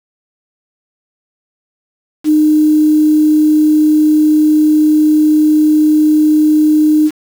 sine tone with quantisation, 306 Hz, D#4, 29 cents flat, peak -6 dBFS, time 2.24-7.11 s, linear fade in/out 50 ms, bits 5, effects none

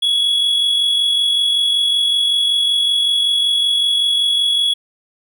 triangle tone with amplitude modulation, 3362 Hz, G#7, 20 cents sharp, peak -10 dBFS, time 0.02-4.74 s, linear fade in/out 10 ms, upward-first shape sine, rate 45.3 Hz, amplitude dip 35%, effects none

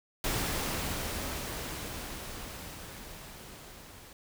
pink noise with level ramp, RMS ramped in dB -31 to -51 dBFS, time 0.24-4.13 s, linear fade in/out 2 ms, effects none

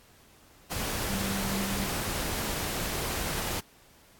sine tone in noise, 196 Hz, G3, in tune, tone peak -32 dBFS, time 1.08-1.87 s, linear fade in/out 20 ms, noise pink, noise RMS -32 dBFS, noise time 0.7-3.61 s, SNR -3 dB, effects pink hiss -58 dBFS RMS until 4.19 s + AAC 64 kbps

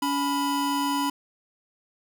square tone pair together, 282.5 / 987.8 Hz, C#4 / B5, +33 / 0 cents, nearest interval octave + minor seventh, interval 2167 cents, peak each -27 dBFS, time 0.02-1.1 s, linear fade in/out 5 ms, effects none

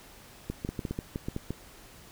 clicks, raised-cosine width 3 ms, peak -19 dBFS, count 11, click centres 0.5 / 0.649 / 0.69 / 0.792 / 0.852 / 0.91 / 0.989 / 1.159 / 1.285 / 1.364 / 1.506 s, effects pink hiss -52 dBFS RMS until 2.11 s

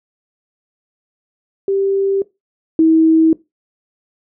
sine tone pair in turn, 392 / 321.6 Hz, G4 / E4, 0 / -43 cents, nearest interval minor third, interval 343 cents, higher first, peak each -13 / -7 dBFS, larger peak second, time 1.68-2.22 / 2.79-3.33 s, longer neither, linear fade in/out 2 ms, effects noise-tail reverb RT60 0.2 s tail -19 dB re dry

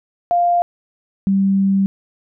sine tone pair in turn, 698.5 / 194.99 Hz, F5 / G3, 0 / -9 cents, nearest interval octave + minor seventh, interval 2209 cents, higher first, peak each -12 dBFS, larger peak neither, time 0.31-0.62 / 1.27-1.86 s, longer second, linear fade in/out 0 ms, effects none

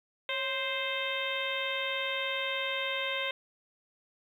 harmonic tone with a mistuned harmonic, 523.3 Hz, C5, in tune, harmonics 1 / 2 / 3 / 4 / 5 / 6 / 7, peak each -37 / -40 / -40 / -36 / -38 / -38 / -39 dBFS, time 0.29-3.31 s, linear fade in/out 2 ms, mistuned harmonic 1, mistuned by +76 cents, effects 10-bit

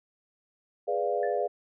sine chord, G# diminished seventh, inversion none, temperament equal, 415.3 / 493.9 / 587.3 / 698.5 Hz, G#4 / B4 / D5 / F5, 0 / 0 / 0 / 0 cents, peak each -31 dBFS, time 0.87-1.48 s, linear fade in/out 20 ms
sine tone with exponential decay, 1753 Hz, A6, 7 cents flat, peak -35 dBFS, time 1.23-1.48 s, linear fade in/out 2 ms, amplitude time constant 54 ms
effects none

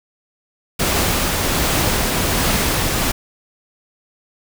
pink noise with tremolo, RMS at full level -17 dBFS, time 0.79-3.12 s, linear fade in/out 10 ms, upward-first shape triangle, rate 1.3 Hz, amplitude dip 25%, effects none

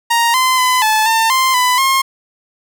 sawtooth tone with pitch steps, 934 / 1030 / 1011 / 868 / 899 / 1046 / 999 / 1070 Hz, A#5 / C6 / B5 / A5 / A5 / C6 / B5 / C6, +3 / -28 / +40 / -24 / +37 / -1 / +20 / +38 cents, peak -7 dBFS, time 0.1-2.02 s, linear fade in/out 10 ms, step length 240 ms, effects none

